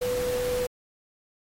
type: tone in noise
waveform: sine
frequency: 496 Hz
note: B4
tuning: 7 cents sharp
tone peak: -25 dBFS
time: 0.01-0.67 s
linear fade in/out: 10 ms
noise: pink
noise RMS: -36 dBFS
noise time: 0.01-0.67 s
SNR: +8 dB
effects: AAC 48 kbps